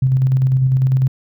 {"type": "tone with tremolo", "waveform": "sine", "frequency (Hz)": 130.81, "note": "C3", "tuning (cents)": 0, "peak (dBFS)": -10, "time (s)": [0.02, 1.08], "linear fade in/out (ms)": 5, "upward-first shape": "square", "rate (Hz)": 10, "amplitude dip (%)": 30, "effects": []}